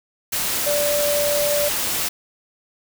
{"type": "tone in noise", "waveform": "sine", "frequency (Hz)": 584, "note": "D5", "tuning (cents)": -10, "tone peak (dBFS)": -19, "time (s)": [0.66, 1.69], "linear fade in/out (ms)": 10, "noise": "white", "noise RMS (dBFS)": -23, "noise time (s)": [0.32, 2.09], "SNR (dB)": 1, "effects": []}